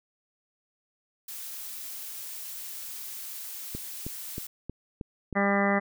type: noise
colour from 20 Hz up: blue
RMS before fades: -39 dBFS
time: 1.28-4.47 s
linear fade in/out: 5 ms
type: click train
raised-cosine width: 3 ms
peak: -22 dBFS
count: 6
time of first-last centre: 3.75-5.327 s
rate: 3.17 Hz
type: harmonic tone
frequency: 199.7 Hz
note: G3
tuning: 32 cents sharp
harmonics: 1 / 2 / 3 / 4 / 5 / 6 / 7 / 8 / 9 / 10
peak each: -26 / -32 / -29 / -31 / -38 / -32 / -39 / -37 / -33 / -31 dBFS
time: 5.35-5.8 s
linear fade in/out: 20 ms
effects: none